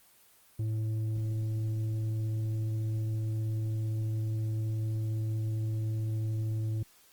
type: tone with tanh clipping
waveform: sine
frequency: 109.6 Hz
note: A2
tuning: 6 cents flat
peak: -30 dBFS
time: 0.59-6.83 s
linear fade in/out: 5 ms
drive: 6 dB
effects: white hiss -61 dBFS RMS until 7.12 s + Opus 24 kbps